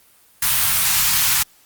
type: band-stop noise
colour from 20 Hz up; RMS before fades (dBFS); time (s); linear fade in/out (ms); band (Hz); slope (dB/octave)
white; -17; 0.42-1.43; 5; 170 to 900; 24
effects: white hiss -53 dBFS RMS until 1.65 s + Opus 32 kbps